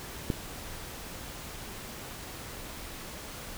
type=click; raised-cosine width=3 ms; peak=-14 dBFS; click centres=0.302 s; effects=pink hiss -42 dBFS RMS until 3.57 s